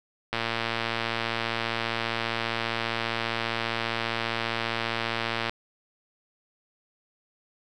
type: click train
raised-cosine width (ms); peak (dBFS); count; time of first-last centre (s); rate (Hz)
0.3; -11; 595; 0.33-5.495; 115
effects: none